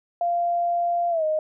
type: tone with pitch glide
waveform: sine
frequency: 693 to 621 Hz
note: F5 to D#5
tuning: -14 to -3 cents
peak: -20 dBFS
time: 0.21-1.39 s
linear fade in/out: 2 ms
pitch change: -189 cents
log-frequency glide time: 1.1-1.24 s
effects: none